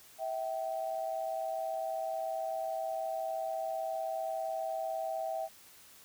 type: tone pair together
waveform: sine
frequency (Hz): 651.1 / 771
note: E5 / G5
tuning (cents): -22 / -29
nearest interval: minor third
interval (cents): 293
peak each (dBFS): -35 / -37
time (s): 0.18-5.49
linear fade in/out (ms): 50
effects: white hiss -57 dBFS RMS until 6.04 s